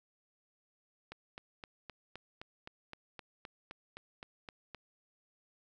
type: click train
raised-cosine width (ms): 0.3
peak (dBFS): -29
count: 15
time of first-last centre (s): 1.12-4.747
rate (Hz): 3.86
effects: none